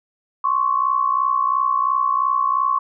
sine tone pair together, 1058 / 1120.9 Hz, C6 / C#6, +19 / +19 cents, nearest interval minor second, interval 100 cents, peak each -20 / -18 dBFS, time 0.44-2.79 s, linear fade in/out 5 ms, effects none

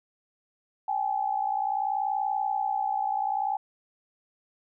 sine tone pair together, 787 / 847.6 Hz, G5 / G#5, +7 / +35 cents, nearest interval minor second, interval 128 cents, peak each -28 dBFS, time 0.88-3.57 s, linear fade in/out 5 ms, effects none

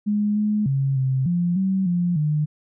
sine tone with pitch steps, 208.1 / 210.8 / 136.4 / 131.8 / 174.6 / 191 / 175.5 / 150.9 Hz, G#3 / G#3 / C#3 / C3 / F3 / G3 / F3 / D3, +4 / +26 / -28 / +13 / 0 / -45 / +9 / +47 cents, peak -18 dBFS, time 0.06-2.46 s, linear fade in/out 20 ms, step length 300 ms, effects none

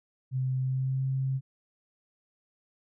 sine tone with pitch glide, 130 to 133.12 Hz, C3 to C3, -11 to +30 cents, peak -26 dBFS, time 0.31-1.41 s, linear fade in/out 50 ms, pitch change +41 cents, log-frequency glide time 0.59-1.05 s, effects none

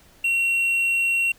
triangle tone, 2735 Hz, F7, 37 cents flat, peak -17 dBFS, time 0.24-1.32 s, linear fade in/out 5 ms, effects pink hiss -54 dBFS RMS until 1.38 s

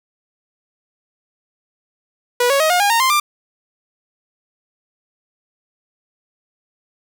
sawtooth tone with pitch steps, 488.4 / 554.6 / 629.7 / 715.1 / 812 / 922 / 1046.9 / 1188.8 Hz, B4 / C#5 / D#5 / F5 / G#5 / A#5 / C6 / D6, -19 / +1 / +21 / +41 / -39 / -19 / +1 / +21 cents, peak -9 dBFS, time 2.4-3.2 s, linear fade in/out 5 ms, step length 100 ms, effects none

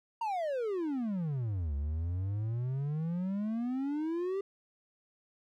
triangle exponential two-way sweep, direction down then up, 944 to 69.3 to 400.2 Hz, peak -29 dBFS, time 0.21-4.41 s, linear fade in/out 5 ms, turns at 1.75 s, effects none

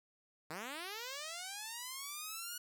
5% pulse linear sweep, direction up, 145.2 to 1461 Hz, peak -31 dBFS, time 0.5-2.58 s, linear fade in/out 5 ms, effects none

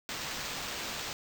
white noise with sample-and-hold, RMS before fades -38 dBFS, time 0.09-1.13 s, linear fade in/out 0 ms, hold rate 11025 Hz, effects none

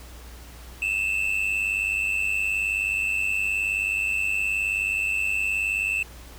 triangle tone pair together, 2592 / 2691 Hz, E7 / E7, -30 / +35 cents, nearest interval minor second, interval 65 cents, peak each -24 dBFS, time 0.82-6.03 s, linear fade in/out 2 ms, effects added 60 Hz sine -42 dBFS peak until 6.38 s + pink hiss -47 dBFS RMS until 6.38 s

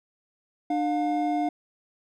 triangle tone pair together, 299.7 / 712 Hz, D4 / F5, +35 / +33 cents, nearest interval octave + minor third, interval 1498 cents, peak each -24 dBFS, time 0.7-1.49 s, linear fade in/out 5 ms, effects none

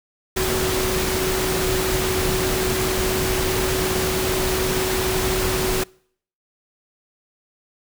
sine tone in noise, 373.9 Hz, F#4, 18 cents sharp, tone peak -23 dBFS, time 0.36-5.84 s, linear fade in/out 10 ms, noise pink, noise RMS -23 dBFS, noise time 0.36-5.84 s, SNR -3 dB, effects noise-tail reverb RT60 0.6 s tail -26 dB re dry

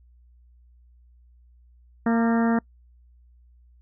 harmonic tone with a mistuned harmonic, 230 Hz, A#3, 23 cents flat, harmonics 1 / 2 / 3 / 4 / 5 / 6 / 7 / 8, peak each -19 / -29 / -30 / -33 / -36 / -35 / -37 / -37 dBFS, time 2.06-2.59 s, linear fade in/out 5 ms, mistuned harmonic 5, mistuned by +43 cents, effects noise-tail reverb RT60 0.1 s tail -26 dB re dry + added 60 Hz sine -52 dBFS peak until 3.81 s

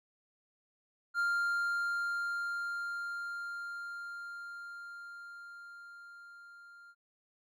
triangle tone with level ramp, 1396.9 Hz, F6, in tune, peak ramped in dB -26 to -51 dBFS, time 1.14-6.95 s, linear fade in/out 50 ms, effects none

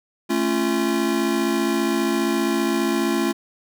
square chord, A augmented, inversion none, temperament just, 220 / 275 / 343.8 Hz, A3 / C#4 / E#4, 0 / -14 / -27 cents, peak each -25 / -25 / -23 dBFS, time 0.29-3.33 s, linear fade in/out 20 ms, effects none

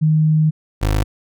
sine / 25% pulse tone pair in turn, 155.6 / 51.93 Hz, D#3 / G#1, 0 / +1 cents, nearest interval octave + perfect fifth, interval 1899 cents, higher first, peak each -11 dBFS, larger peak neither, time 0.01-0.51 / 0.81-1.04 s, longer first, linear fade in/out 20 ms, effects none

